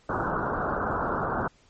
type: low-pass noise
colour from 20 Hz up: white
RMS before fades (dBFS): -28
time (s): 0.09-1.48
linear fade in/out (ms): 5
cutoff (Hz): 1500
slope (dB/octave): 96
effects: pink hiss -61 dBFS RMS until 1.69 s + MP3 32 kbps